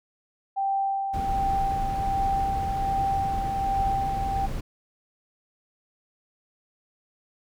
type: tone with tremolo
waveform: sine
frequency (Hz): 784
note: G5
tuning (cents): 0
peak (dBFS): -22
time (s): 0.56-4.47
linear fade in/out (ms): 20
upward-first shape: sine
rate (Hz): 1.3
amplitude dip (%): 40
type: noise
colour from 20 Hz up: brown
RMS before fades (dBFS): -31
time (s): 1.13-4.61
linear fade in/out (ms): 10
effects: none